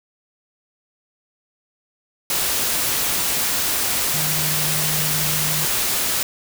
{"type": "tone in noise", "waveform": "sine", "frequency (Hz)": 153.2, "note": "D#3", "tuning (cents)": -27, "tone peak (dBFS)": -27, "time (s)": [4.14, 5.65], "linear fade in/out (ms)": 2, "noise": "white", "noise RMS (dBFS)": -21, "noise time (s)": [2.3, 6.23], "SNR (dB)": -9, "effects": []}